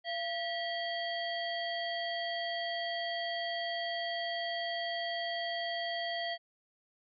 harmonic tone with a mistuned harmonic, 648 Hz, E5, 30 cents flat, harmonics 1 / 3 / 5 / 7, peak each -36 / -39 / -40 / -44 dBFS, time 0.04-6.38 s, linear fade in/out 50 ms, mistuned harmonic 1, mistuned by +94 cents, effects none

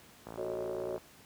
click train, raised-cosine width 1 ms, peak -29 dBFS, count 41, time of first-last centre 0.27-0.979 s, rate 56.4 Hz
sine chord, D# half-diminished seventh, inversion first, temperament equal, 370 / 440 / 554.4 / 622.3 Hz, F#4 / A4 / C#5 / D#5, 0 / 0 / 0 / 0 cents, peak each -38 / -42 / -41 / -41 dBFS, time 0.37-0.98 s, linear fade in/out 20 ms
effects pink hiss -57 dBFS RMS until 1.25 s + high-pass 80 Hz 12 dB/octave

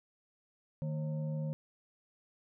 sine tone with frequency modulation, 153.9 Hz, D#3, 19 cents flat, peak -33 dBFS, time 0.82-1.53 s, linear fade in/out 0 ms, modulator 381 Hz, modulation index 0.54, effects none

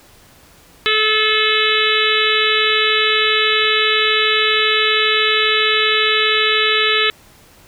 harmonic tone, 432.6 Hz, A4, 29 cents flat, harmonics 1 / 3 / 4 / 5 / 6 / 7 / 8 / 9, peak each -21 / -21 / -21 / -21 / -21 / -21 / -21 / -21 dBFS, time 0.86-7.1 s, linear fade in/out 0 ms, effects pink hiss -47 dBFS RMS until 7.67 s

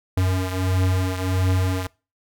square beating tone pair, 92.5 / 94 Hz, F#2 / F#2, 0 / +28 cents, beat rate 1.5 Hz, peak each -21 / -26 dBFS, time 0.17-1.87 s, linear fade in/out 5 ms, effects noise-tail reverb RT60 0.3 s tail -23 dB re dry

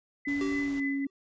sine tone with tremolo, 2012 Hz, B6, 32 cents sharp, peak -31 dBFS, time 0.25-1.05 s, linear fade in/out 5 ms, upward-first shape triangle, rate 3.7 Hz, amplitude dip 85%
sine tone with pitch glide, 283.6 to 276.2 Hz, C#4 to C#4, +40 to -6 cents, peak -28 dBFS, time 0.27-1.07 s, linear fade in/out 5 ms, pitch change -46 cents, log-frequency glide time 0.61-0.82 s
pink noise, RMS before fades -47 dBFS, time 0.28-0.8 s, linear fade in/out 2 ms
square tone with exponential decay, 385.3 Hz, G4, 30 cents flat, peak -31 dBFS, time 0.41-1.1 s, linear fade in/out 1 ms, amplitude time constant 150 ms
effects resampled to 16000 Hz

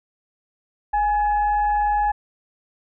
sine tone with frequency modulation, 830.6 Hz, G#5, in tune, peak -17 dBFS, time 0.93-2.12 s, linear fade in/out 10 ms, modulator 882 Hz, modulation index 0.38, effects none

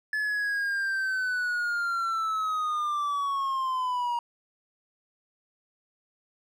triangle linear sweep, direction down, 1724 to 945 Hz, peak -24 dBFS, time 0.13-4.19 s, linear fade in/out 2 ms, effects none

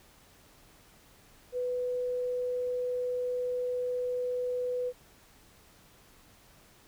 sine tone, 496.5 Hz, B4, 9 cents sharp, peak -29 dBFS, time 1.52-4.93 s, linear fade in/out 50 ms, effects pink hiss -59 dBFS RMS until 6.87 s

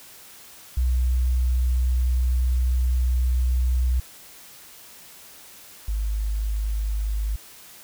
sine tone pair in turn, 62.4 / 52.34 Hz, B1 / G#1, +19 / +14 cents, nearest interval minor third, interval 305 cents, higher first, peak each -18 / -22 dBFS, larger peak first, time 0.77-4 / 5.88-7.36 s, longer first, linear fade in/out 5 ms, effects white hiss -46 dBFS RMS until 7.83 s

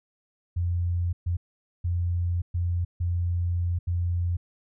sine tone bursts at uneven times, 87.31 Hz, F2, in tune, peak -23 dBFS, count 6, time 0.56-1.13 / 1.26-1.37 / 1.84-2.42 / 2.54-2.85 / 3-3.79 / 3.87-4.37 s, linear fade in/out 10 ms, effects none

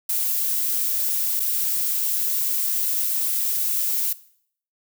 violet noise with dropouts, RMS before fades -23 dBFS, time 0.09-4.13 s, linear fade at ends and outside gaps 5 ms, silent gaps 1.397-1.401 s, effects noise-tail reverb RT60 0.6 s tail -18 dB re dry

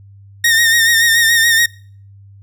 sawtooth tone with vibrato, 1841 Hz, A#6, 22 cents flat, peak -6 dBFS, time 0.44-1.66 s, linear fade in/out 5 ms, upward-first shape sine, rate 7 Hz, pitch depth 46 cents each way, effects noise-tail reverb RT60 0.5 s tail -25 dB re dry + added 99 Hz sine -38 dBFS peak until 2.42 s

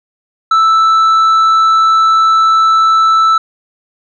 sine tone with tanh clipping, 1318.5 Hz, E6, in tune, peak -7 dBFS, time 0.51-3.38 s, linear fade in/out 5 ms, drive 5 dB, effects none

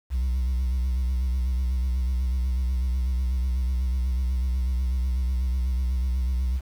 sine tone with vibrato, 63.3 Hz, B1, 43 cents sharp, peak -19 dBFS, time 0.1-6.61 s, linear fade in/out 50 ms, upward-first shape sine, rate 8.1 Hz, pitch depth 71 cents each way, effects tanh soft clip ceiling -21 dBFS + 8-bit

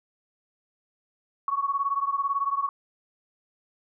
sine beating tone pair, 1108.7 / 1126.7 Hz, C#6 / C#6, 0 / +28 cents, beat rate 18 Hz, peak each -26 / -28 dBFS, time 1.48-2.69 s, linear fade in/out 2 ms, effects none

